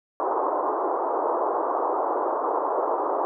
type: band-pass noise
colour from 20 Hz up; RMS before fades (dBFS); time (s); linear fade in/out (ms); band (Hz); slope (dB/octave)
white; -25; 0.2-3.25; 0; 330 to 1100; 48
effects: none